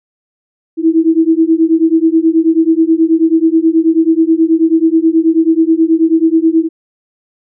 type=beating tone pair; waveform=sine; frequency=320.3 / 329.6 Hz; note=E4 / E4; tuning=-50 / 0 cents; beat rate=9.3 Hz; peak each=-10 dBFS; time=0.77-6.69 s; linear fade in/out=50 ms; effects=none